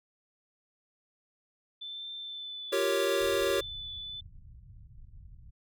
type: tone with vibrato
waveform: sine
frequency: 3520 Hz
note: A7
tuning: in tune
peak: -38 dBFS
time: 1.81-4.21 s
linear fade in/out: 10 ms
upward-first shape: triangle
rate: 0.82 Hz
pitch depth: 24 cents each way
type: chord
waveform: square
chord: G half-diminished seventh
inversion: third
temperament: equal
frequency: 349.2 / 392 / 466.2 / 554.4 Hz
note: F4 / G4 / Bb4 / Db5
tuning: 0 / 0 / 0 / 0 cents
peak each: -36 / -31 / -34 / -31 dBFS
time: 2.72-3.61 s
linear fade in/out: 10 ms
type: low-pass noise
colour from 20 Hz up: pink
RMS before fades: -50 dBFS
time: 3.19-5.51 s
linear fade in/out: 10 ms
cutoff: 120 Hz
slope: 24 dB/octave
effects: none

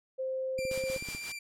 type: tone with pitch glide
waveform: sine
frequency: 523.3 to 526.6 Hz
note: C5 to C5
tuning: 0 to +11 cents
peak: -31 dBFS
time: 0.18-0.98 s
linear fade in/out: 20 ms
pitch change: +11 cents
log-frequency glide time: 0.7-0.83 s
type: tone with vibrato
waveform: sawtooth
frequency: 2363 Hz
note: D7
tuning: 10 cents sharp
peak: -35 dBFS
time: 0.58-1.39 s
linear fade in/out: 5 ms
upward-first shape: triangle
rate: 16 Hz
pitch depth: 19 cents each way
type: click train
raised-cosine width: 3 ms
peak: -30 dBFS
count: 10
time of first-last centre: 0.59-1.149 s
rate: 16.1 Hz
type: noise with tremolo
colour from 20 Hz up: white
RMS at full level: -41 dBFS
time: 0.71-1.32 s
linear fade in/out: 0 ms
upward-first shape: sine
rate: 5.6 Hz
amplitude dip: 70%
effects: low-pass 11000 Hz 12 dB/octave

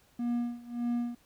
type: tone with tremolo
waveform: triangle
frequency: 239.1 Hz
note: A#3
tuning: 44 cents sharp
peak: -25 dBFS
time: 0.19-1.15 s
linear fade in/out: 5 ms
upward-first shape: sine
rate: 1.7 Hz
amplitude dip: 90%
effects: pink hiss -65 dBFS RMS until 1.25 s

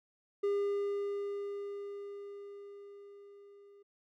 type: tone with level ramp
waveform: triangle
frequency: 403.6 Hz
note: G#4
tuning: 49 cents flat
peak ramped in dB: -26 to -54 dBFS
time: 0.43-3.83 s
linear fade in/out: 10 ms
effects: none

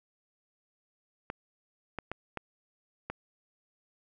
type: clicks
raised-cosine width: 0.5 ms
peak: -20 dBFS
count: 5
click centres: 1.301 / 1.987 / 2.116 / 2.373 / 3.1 s
effects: none

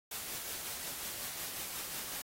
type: noise with tremolo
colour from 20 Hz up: white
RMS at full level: -40 dBFS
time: 0.11-2.22 s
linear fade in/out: 5 ms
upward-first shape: sine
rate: 5.5 Hz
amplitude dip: 30%
effects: AAC 48 kbps

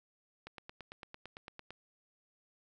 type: click train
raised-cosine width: 0.3 ms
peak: -30 dBFS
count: 12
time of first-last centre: 0.47-1.706 s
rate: 8.9 Hz
effects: none

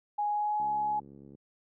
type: tone with pitch glide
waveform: sine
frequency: 830.6 to 843.2 Hz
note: G#5 to G#5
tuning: 0 to +26 cents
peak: -27 dBFS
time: 0.18-1 s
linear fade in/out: 10 ms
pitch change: +26 cents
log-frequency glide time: 0.29-0.58 s
type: click train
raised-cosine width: 3 ms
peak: -36 dBFS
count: 53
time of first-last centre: 0.6-1.349 s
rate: 69.4 Hz
effects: high-pass 150 Hz 12 dB/octave

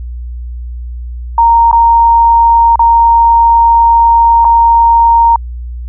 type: tone with dropouts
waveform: sine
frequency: 928 Hz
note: A#5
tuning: 8 cents flat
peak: -3 dBFS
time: 1.38-5.36 s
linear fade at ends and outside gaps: 2 ms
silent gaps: 1.714-1.728 / 2.758-2.793 / 4.446-4.45 s
effects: added 60 Hz sine -19 dBFS peak until 5.88 s

